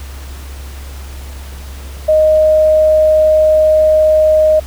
sine tone, 621 Hz, D#5, 3 cents flat, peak -6 dBFS, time 2.08-4.6 s, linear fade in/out 10 ms, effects added 68 Hz sine -26 dBFS peak until 4.66 s + pink hiss -36 dBFS RMS until 4.66 s

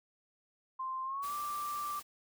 sine tone with pitch glide, 1046.5 to 1174.7 Hz, C6 to D6, 0 to 0 cents, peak -35 dBFS, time 0.79-2 s, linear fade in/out 10 ms, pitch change +200 cents, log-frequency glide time 1.04-1.34 s
white noise, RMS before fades -48 dBFS, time 1.22-2.03 s, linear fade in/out 20 ms
effects none

